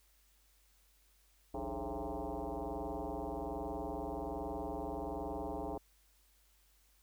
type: tone with frequency modulation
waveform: sine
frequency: 192.1 Hz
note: G3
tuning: 35 cents flat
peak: -37 dBFS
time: 1.54-5.78 s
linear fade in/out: 5 ms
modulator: 121 Hz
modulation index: 5.9
effects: added 50 Hz sine -69 dBFS peak until 7.02 s + white hiss -71 dBFS RMS until 7.02 s